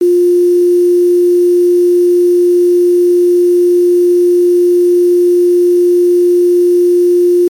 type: tone with quantisation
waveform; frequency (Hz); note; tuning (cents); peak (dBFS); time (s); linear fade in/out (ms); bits
sine; 353; F4; +19; -5; 0.01-7.48; 5; 5
effects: MP3 64 kbps